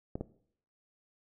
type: clicks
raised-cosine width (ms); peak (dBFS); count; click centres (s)
2; -22; 2; 0.155 / 0.21
effects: noise-tail reverb RT60 0.6 s tail -17 dB re dry